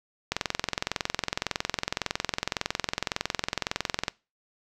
click train, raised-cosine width 0.2 ms, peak -8 dBFS, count 83, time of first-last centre 0.32-4.081 s, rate 21.8 Hz, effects noise-tail reverb RT60 0.3 s tail -23 dB re dry

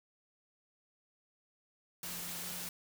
sine tone in noise, 176.1 Hz, F3, 15 cents sharp, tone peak -52 dBFS, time 2.03-2.69 s, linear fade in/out 2 ms, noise white, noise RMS -42 dBFS, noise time 2.03-2.69 s, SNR -13 dB, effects none

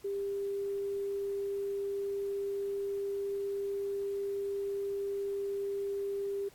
sine tone with quantisation, 398.3 Hz, G4, 28 cents sharp, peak -32 dBFS, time 0.04-6.49 s, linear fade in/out 10 ms, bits 10, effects pink hiss -60 dBFS RMS until 6.54 s + AAC 64 kbps

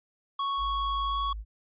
square tone with pitch glide, 1108.7 to 1115.8 Hz, C#6 to C#6, 0 to +11 cents, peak -28 dBFS, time 0.39-1.33 s, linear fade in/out 5 ms, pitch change +11 cents, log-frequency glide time 1.07-1.18 s
sine tone, 52.7 Hz, G#1, 26 cents sharp, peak -34 dBFS, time 0.57-1.45 s, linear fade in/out 50 ms
effects resampled to 8000 Hz

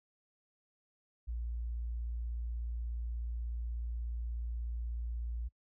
sine tone, 58.27 Hz, A#1, in tune, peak -35 dBFS, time 1.27-5.49 s, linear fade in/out 20 ms, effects noise-tail reverb RT60 0.1 s tail -26 dB re dry

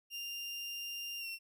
30% pulse tone with pitch glide, 2794 to 2719 Hz, F7 to F7, 0 to -47 cents, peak -37 dBFS, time 0.1-1.39 s, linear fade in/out 50 ms, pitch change -47 cents, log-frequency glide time 1.19-1.27 s, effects none

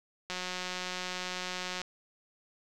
click train, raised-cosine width 0.2 ms, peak -19 dBFS, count 277, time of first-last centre 0.3-1.816 s, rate 182 Hz, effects none

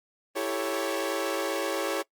sawtooth chord, A dominant seventh, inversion second, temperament equal, 329.6 / 392 / 440 / 554.4 Hz, E4 / G4 / A4 / C#5, 0 / 0 / 0 / 0 cents, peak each -30 / -30 / -31 / -27 dBFS, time 0.35-2.03 s, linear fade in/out 20 ms, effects noise-tail reverb RT60 0.1 s tail -22 dB re dry + Opus 32 kbps

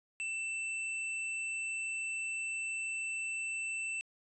sine tone with hard clipping, 2667 Hz, E7, 20 cents sharp, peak -36 dBFS, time 0.2-4.01 s, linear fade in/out 0 ms, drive 16 dB, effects resampled to 24000 Hz

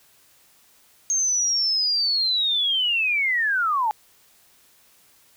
sine linear sweep, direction down, 6450 to 830.6 Hz, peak -19 dBFS, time 1.1-3.91 s, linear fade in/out 0 ms, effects white hiss -57 dBFS RMS until 5.36 s

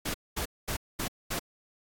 pink noise bursts, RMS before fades -32 dBFS, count 5, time 0.05-1.395 s, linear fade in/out 10 ms, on 93 ms, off 220 ms, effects AAC 64 kbps

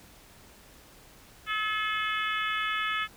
harmonic tone, 429.5 Hz, A4, 42 cents flat, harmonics 3 / 4 / 5 / 6 / 7 / 8, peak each -31 / -33 / -35 / -37 / -38 / -39 dBFS, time 1.46-3.08 s, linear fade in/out 50 ms, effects pink hiss -54 dBFS RMS until 3.16 s

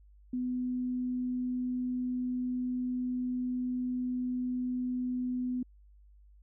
sine tone, 250.5 Hz, B3, 25 cents sharp, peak -30 dBFS, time 0.33-5.63 s, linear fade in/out 5 ms, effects added 50 Hz sine -55 dBFS peak until 6.42 s

